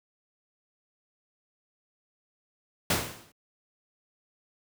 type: noise with exponential decay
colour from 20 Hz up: pink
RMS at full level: -22 dBFS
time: 2.9-3.32 s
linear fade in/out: 5 ms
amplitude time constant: 91 ms
effects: high-pass 80 Hz 12 dB/octave